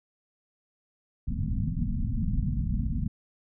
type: low-pass noise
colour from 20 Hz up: pink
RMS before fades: -28 dBFS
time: 1.27-3.08 s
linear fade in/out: 10 ms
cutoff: 250 Hz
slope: 96 dB/octave
effects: none